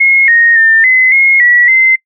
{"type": "tone with pitch steps", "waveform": "sine", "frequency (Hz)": [2160, 1861, 1801, 2036, 2156, 1938, 2069], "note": ["C#7", "A#6", "A6", "C7", "C#7", "B6", "C7"], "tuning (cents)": [-45, -3, 40, -48, -49, -33, -20], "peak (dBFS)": -4, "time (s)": [0, 1.96], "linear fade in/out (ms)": 10, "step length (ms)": 280, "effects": ["noise-tail reverb RT60 0.1 s tail -26 dB re dry"]}